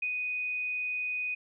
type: tone with ADSR envelope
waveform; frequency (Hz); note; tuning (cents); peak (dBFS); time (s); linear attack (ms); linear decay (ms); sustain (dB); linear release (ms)
sine; 2489; D#7; 0; -28; 0.02-1.35; 7; 85; -2; 11
effects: none